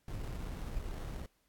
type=noise with sample-and-hold; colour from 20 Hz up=brown; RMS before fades=-40 dBFS; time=0.08-1.26 s; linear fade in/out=2 ms; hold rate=2450 Hz; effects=pink hiss -75 dBFS RMS until 1.48 s + AAC 64 kbps